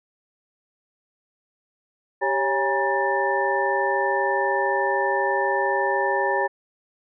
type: tone cluster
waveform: sine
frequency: 392.6 / 553 / 819 / 952 / 1776 Hz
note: G4 / C#5 / G#5 / A#5 / A6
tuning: +3 / -4 / -24 / +36 / +16 cents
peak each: -26 dBFS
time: 2.21-6.48 s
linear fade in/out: 20 ms
effects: none